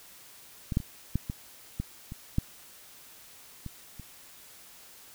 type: clicks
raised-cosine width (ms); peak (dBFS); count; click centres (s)
5; -19 / -12 / -27 / -14 / -20 / -18 / -26 / -12 / -25 / -30; 10; 0.722 / 0.771 / 0.802 / 1.156 / 1.299 / 1.8 / 2.121 / 2.384 / 3.663 / 3.997
effects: white hiss -52 dBFS RMS until 5.14 s